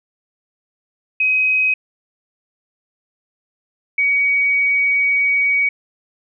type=tone pair in turn; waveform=sine; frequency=2527 / 2256 Hz; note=D#7 / C#7; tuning=+26 / +30 cents; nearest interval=major second; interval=196 cents; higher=first; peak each=-13 dBFS; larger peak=neither; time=1.2-1.74 / 3.98-5.69 s; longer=second; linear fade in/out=5 ms; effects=none